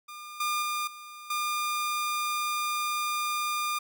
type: tone with level steps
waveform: sawtooth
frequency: 1206 Hz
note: D6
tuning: 46 cents sharp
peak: -37 / -23 / -25 / -39 / -24 dBFS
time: 0.08-3.79 s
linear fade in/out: 10 ms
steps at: 0.4 / 0.62 / 0.87 / 1.3 s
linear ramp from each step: 5 ms
effects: none